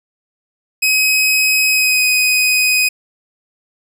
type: tone with pitch glide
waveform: sawtooth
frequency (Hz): 2536 to 2505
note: D#7 to D#7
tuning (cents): +32 to +11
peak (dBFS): -8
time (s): 0.82-2.89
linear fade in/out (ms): 10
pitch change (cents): -21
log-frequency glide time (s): 1.69-2.05
effects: none